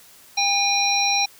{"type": "harmonic tone with a mistuned harmonic", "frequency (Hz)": 802, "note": "G5", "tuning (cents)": 39, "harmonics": [1, 3, 5, 7], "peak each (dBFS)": [-23, -23, -23, -23], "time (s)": [0.37, 1.26], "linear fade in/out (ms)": 10, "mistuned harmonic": 3, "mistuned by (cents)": 22, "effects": ["white hiss -49 dBFS RMS until 1.39 s"]}